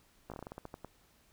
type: slowing click train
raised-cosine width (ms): 1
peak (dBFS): -29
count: 12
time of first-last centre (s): 0.3-0.847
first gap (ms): 17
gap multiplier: 1.2
effects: pink hiss -67 dBFS RMS until 1.32 s